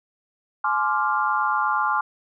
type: chord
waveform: sine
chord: D half-diminished seventh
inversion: second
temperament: equal with one note detuned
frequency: 849 / 1046.5 / 1174.7 / 1396.9 Hz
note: Ab5 / C6 / D6 / F6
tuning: +38 / 0 / 0 / 0 cents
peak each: -25 dBFS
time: 0.64-2.01 s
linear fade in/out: 5 ms
effects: none